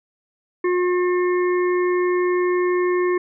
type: harmonic tone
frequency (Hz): 358.8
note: F4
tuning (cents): +47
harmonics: 1 / 3 / 5 / 6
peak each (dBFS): -17 / -27 / -31 / -33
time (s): 0.64-3.18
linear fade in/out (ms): 5
effects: none